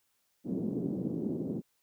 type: band-pass noise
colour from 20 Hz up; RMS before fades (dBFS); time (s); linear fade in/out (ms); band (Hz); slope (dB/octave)
pink; -34; 0.44-1.62; 50; 170 to 360; 24
effects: white hiss -75 dBFS RMS until 1.82 s